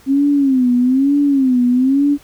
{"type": "tone with vibrato", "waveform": "sine", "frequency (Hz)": 265.4, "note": "C4", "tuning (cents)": 25, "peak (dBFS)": -10, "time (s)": [0.06, 2.18], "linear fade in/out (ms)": 50, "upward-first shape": "sine", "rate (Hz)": 1.1, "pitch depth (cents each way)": 140, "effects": ["pink hiss -47 dBFS RMS until 2.23 s"]}